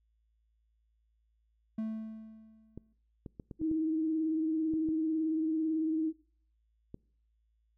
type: tone with exponential decay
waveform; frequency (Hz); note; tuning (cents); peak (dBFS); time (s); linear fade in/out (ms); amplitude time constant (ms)
triangle; 220; A3; 0; -29; 1.78-2.93; 5; 250
type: clicks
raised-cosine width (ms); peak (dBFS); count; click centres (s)
3; -30; 9; 2.776 / 3.262 / 3.398 / 3.512 / 3.615 / 3.714 / 4.737 / 4.888 / 6.944
type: tone with vibrato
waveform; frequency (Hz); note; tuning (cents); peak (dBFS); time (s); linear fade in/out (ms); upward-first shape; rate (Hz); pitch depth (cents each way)
sine; 317.1; D#4; +33; -28; 3.59-6.13; 50; triangle; 18; 42
effects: noise-tail reverb RT60 0.6 s tail -25 dB re dry + added 55 Hz sine -70 dBFS peak until 7.77 s